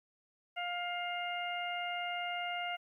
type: harmonic tone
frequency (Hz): 705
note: F5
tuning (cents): +16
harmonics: 1 / 2 / 3 / 4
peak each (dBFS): -38 / -43 / -41 / -42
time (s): 0.56-2.77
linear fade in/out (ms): 20
effects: 12-bit

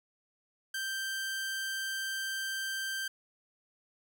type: tone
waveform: sawtooth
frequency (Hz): 1568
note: G6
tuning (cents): 0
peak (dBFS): -30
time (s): 0.74-3.08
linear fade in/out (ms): 5
effects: none

